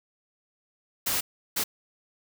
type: noise bursts at uneven times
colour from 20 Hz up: white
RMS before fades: -27 dBFS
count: 2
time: 1.06-1.21 / 1.56-1.64 s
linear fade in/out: 10 ms
effects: none